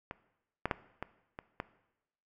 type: clicks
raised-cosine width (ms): 0.5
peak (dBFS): -24 / -15 / -14 / -21 / -26 / -20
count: 6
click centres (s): 0.111 / 0.656 / 0.712 / 1.026 / 1.389 / 1.601
effects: noise-tail reverb RT60 0.9 s tail -17 dB re dry